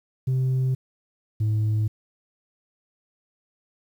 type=tone pair in turn; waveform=sine; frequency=130 / 107.7 Hz; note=C3 / A2; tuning=-11 / -37 cents; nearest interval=minor third; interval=326 cents; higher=first; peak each=-17 dBFS; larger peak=neither; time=0.27-0.75 / 1.4-1.88 s; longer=neither; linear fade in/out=10 ms; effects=tanh soft clip ceiling -19 dBFS + 9-bit